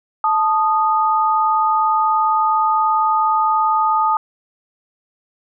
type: tone pair together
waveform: sine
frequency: 875.7 / 1237 Hz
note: A5 / D#6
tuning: -8 / -10 cents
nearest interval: tritone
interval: 598 cents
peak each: -16 dBFS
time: 0.24-4.17 s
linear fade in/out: 2 ms
effects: none